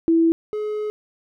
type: tone pair in turn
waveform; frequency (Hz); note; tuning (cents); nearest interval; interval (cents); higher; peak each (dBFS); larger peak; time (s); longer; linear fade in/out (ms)
sine / triangle; 329.6 / 423.9; E4 / G#4; 0 / +35; major third; 435; second; -13 / -21; first; 0.08-0.32 / 0.53-0.9; second; 0
effects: none